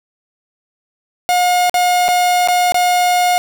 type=tone with dropouts; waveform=45% pulse; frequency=717 Hz; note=F5; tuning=45 cents sharp; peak=-11 dBFS; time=1.29-3.38 s; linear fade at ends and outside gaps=0 ms; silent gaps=1.696-1.742 / 2.082-2.087 / 2.475-2.485 / 2.721-2.744 s; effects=none